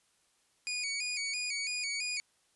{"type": "tone with vibrato", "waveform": "20% pulse", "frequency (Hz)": 2350, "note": "D7", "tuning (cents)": 1, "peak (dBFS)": -28, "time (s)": [0.67, 2.2], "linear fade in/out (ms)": 0, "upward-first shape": "square", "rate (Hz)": 3, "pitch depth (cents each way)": 77, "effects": ["white hiss -71 dBFS RMS until 2.55 s", "resampled to 24000 Hz"]}